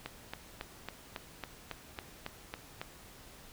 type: click train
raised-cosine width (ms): 0.3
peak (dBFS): -22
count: 11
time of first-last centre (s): 0.06-2.815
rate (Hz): 3.63
effects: pink hiss -54 dBFS RMS until 3.52 s